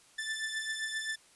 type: beating tone pair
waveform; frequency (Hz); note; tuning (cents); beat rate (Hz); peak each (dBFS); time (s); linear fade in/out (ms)
sawtooth; 1760 / 1767.6; A6 / A6; 0 / +7; 7.6; -32 / -36; 0.18-1.16; 10
effects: white hiss -61 dBFS RMS until 1.35 s + resampled to 24000 Hz